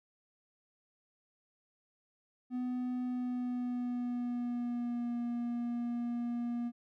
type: tone with pitch glide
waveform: triangle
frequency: 249.6 to 238.5 Hz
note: B3 to A#3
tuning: +19 to +40 cents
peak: -31 dBFS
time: 2.5-6.72 s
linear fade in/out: 50 ms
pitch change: -79 cents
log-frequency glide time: 3.03-5.17 s
effects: none